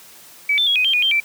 sine tone with pitch steps, 2288 / 3542 / 3320 / 2502 / 3160 / 2457 / 3156 / 2337 Hz, D7 / A7 / G#7 / D#7 / G7 / D#7 / G7 / D7, -46 / +11 / -1 / +9 / +13 / -22 / +11 / -9 cents, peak -14 dBFS, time 0.49-1.202 s, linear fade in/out 5 ms, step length 89 ms, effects white hiss -44 dBFS RMS until 1.24 s + high-pass 100 Hz 12 dB/octave

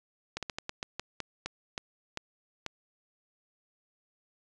slowing click train, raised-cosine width 0.2 ms, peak -17 dBFS, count 12, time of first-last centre 0.37-2.664 s, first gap 57 ms, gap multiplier 1.24, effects resampled to 22050 Hz

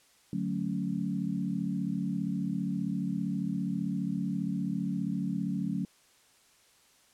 sine chord, D major seventh, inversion none, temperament equal, 146.83 / 185 / 220 / 277.2 Hz, D3 / F#3 / A3 / C#4, 0 / 0 / 0 / 0 cents, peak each -38 / -32 / -35 / -36 dBFS, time 0.33-5.85 s, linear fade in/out 2 ms, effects white hiss -63 dBFS RMS until 7.13 s + low-pass 10000 Hz 12 dB/octave

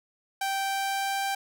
sawtooth tone with pitch glide, 781 to 786 Hz, G5 to G5, -7 to +4 cents, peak -23 dBFS, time 0.41-1.35 s, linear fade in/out 5 ms, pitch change +11 cents, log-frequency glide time 0.58-1.22 s, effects none

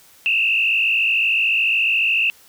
sine tone with frequency modulation, 2679 Hz, E7, 27 cents sharp, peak -15 dBFS, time 0.26-2.3 s, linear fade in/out 0 ms, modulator 53.9 Hz, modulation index 2.2, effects white hiss -50 dBFS RMS until 2.48 s

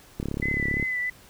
click train, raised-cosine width 3 ms, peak -16 dBFS, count 23, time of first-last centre 0.2-0.827 s, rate 35.1 Hz
sine tone with vibrato, 2007 Hz, B6, 27 cents sharp, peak -25 dBFS, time 0.42-1.1 s, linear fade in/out 5 ms, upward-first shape triangle, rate 3 Hz, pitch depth 38 cents each way
effects pink hiss -52 dBFS RMS until 1.29 s

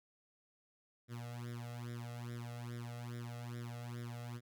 sawtooth tone with flanger, 119.6 Hz, A#2, 45 cents sharp, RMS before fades -45 dBFS, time 1.08-4.41 s, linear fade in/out 50 ms, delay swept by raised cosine 0.55 to 1.55 ms, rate 2.4 Hz, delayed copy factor +1, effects none

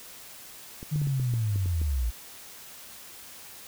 clicks, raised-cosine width 3 ms, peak -26 dBFS, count 9, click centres 0.829 / 0.959 / 1.017 / 1.071 / 1.198 / 1.338 / 1.559 / 1.659 / 1.816 s
sine linear sweep, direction down, 153.7 to 54 Hz, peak -24 dBFS, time 0.91-2.11 s, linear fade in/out 20 ms
effects white hiss -46 dBFS RMS until 3.67 s

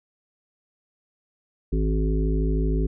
harmonic tone, 52.9 Hz, G#1, 33 cents sharp, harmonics 1 / 3 / 5 / 7 / 8, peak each -21 / -28 / -30 / -31 / -34 dBFS, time 1.72-2.87 s, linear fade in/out 10 ms, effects none

